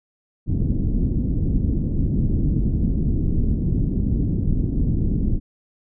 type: low-pass noise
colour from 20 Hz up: pink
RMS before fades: -20 dBFS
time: 0.46-5.4 s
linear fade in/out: 50 ms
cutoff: 280 Hz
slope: 24 dB/octave
effects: none